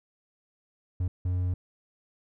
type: tone bursts at uneven times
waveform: triangle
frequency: 90.4 Hz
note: F#2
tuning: 40 cents flat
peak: -23 dBFS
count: 2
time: 1-1.08 / 1.25-1.54 s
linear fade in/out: 5 ms
effects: none